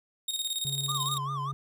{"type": "tone with tremolo", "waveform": "sawtooth", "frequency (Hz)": 3721, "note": "A#7", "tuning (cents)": -4, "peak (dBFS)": -25, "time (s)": [0.28, 1.18], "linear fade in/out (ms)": 5, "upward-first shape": "square", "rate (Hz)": 18, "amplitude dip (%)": 60}
{"type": "tone", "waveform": "triangle", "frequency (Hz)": 138.59, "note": "C#3", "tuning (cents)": 0, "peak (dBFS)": -32, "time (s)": [0.65, 1.53], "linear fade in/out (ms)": 0}
{"type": "tone with vibrato", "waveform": "triangle", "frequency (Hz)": 1114, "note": "C#6", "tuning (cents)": 8, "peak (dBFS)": -30, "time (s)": [0.88, 1.52], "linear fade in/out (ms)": 10, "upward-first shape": "sine", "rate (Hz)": 5.1, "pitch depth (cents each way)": 160}
{"effects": []}